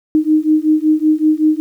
sine beating tone pair, 306.9 / 312.2 Hz, D#4 / D#4, -24 / +6 cents, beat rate 5.3 Hz, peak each -13 dBFS, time 0.15-1.6 s, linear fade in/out 0 ms, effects 8-bit

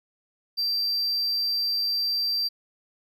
triangle tone, 4699 Hz, D8, in tune, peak -22 dBFS, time 0.57-2.49 s, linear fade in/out 20 ms, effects none

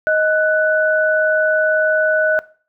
sine tone pair together, 625.2 / 1487 Hz, D#5 / F#6, +8 / +8 cents, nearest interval octave + minor third, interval 1500 cents, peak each -15 dBFS, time 0.07-2.39 s, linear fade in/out 0 ms, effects noise-tail reverb RT60 0.4 s tail -20 dB re dry

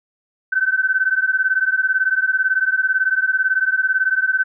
sine beating tone pair, 1520 / 1538 Hz, F#6 / G6, +46 / -33 cents, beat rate 18 Hz, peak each -18 dBFS, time 0.52-4.44 s, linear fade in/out 10 ms, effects none

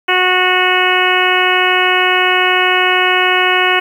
harmonic tone, 366.5 Hz, F#4, 16 cents flat, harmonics 1 / 2 / 3 / 4 / 5 / 6 / 7 / 8, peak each -18 / -18 / -18 / -18 / -18 / -18 / -18 / -18 dBFS, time 0.08-3.8 s, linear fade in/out 10 ms, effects 7-bit

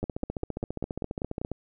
two click trains, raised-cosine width 2 ms, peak -18 / -17 dBFS, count 23 / 8, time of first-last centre 0.03-1.516 / 0.04-1.415 s, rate 14.8 / 5.09 Hz, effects none

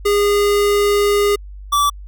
square tone pair in turn, 409 / 1156.8 Hz, G#4 / D6, -26 / -27 cents, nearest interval octave + tritone, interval 1799 cents, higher second, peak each -13 dBFS, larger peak neither, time 0.05-1.36 / 1.72-1.9 s, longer first, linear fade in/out 10 ms, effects added 49 Hz sine -31 dBFS peak until 2.07 s

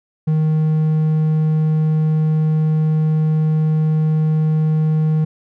triangle tone, 156 Hz, D#3, 5 cents sharp, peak -11 dBFS, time 0.27-5.25 s, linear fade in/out 10 ms, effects none

